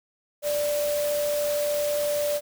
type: tone in noise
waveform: sine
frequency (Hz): 587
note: D5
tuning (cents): -1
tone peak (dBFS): -23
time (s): 0.42-2.41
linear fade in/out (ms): 50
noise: white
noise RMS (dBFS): -34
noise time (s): 0.42-2.41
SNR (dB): +8
effects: none